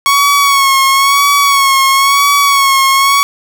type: tone with vibrato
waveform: sawtooth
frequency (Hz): 1108.7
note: C#6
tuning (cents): 0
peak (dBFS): -3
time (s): 0.06-3.23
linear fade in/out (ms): 0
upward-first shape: sine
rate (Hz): 0.99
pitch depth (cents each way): 44
effects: none